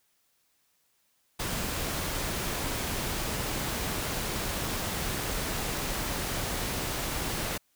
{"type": "noise", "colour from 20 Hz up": "pink", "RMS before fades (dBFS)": -32, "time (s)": [1.39, 7.58], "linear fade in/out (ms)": 10, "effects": ["white hiss -71 dBFS RMS until 7.75 s"]}